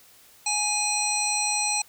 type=harmonic tone with a mistuned harmonic; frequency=830.6 Hz; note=G#5; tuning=in tune; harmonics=1 / 3 / 5 / 7 / 9 / 10; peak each=-30 / -30 / -30 / -30 / -30 / -30 dBFS; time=0.46-1.82 s; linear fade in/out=5 ms; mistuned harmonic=9; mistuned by=+58 cents; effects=white hiss -54 dBFS RMS until 1.88 s